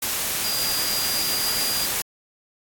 sine tone in noise, 4828 Hz, D8, 47 cents sharp, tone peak -25 dBFS, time 0.44-1.86 s, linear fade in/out 5 ms, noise white, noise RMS -25 dBFS, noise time 0.02-2.02 s, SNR -3 dB, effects AAC 64 kbps

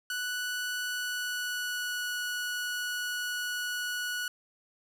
sawtooth tone with pitch glide, 1480 to 1468.1 Hz, F#6 to F#6, 0 to -14 cents, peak -28 dBFS, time 0.1-4.28 s, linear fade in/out 2 ms, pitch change -14 cents, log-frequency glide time 0.84-2.14 s, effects none

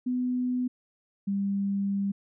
sine tone pair in turn, 250.1 / 198.5 Hz, B3 / G3, +22 / +22 cents, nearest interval major third, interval 400 cents, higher first, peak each -25 dBFS, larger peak neither, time 0.06-0.68 / 1.27-2.12 s, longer second, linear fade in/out 10 ms, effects none

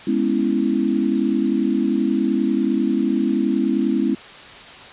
sine chord, C# minor seventh, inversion second, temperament equal, 207.7 / 246.9 / 277.2 / 329.6 Hz, G#3 / B3 / C#4 / E4, 0 / 0 / 0 / 0 cents, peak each -22 dBFS, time 0.07-4.15 s, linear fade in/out 5 ms, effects white hiss -39 dBFS RMS until 4.92 s + resampled to 8000 Hz

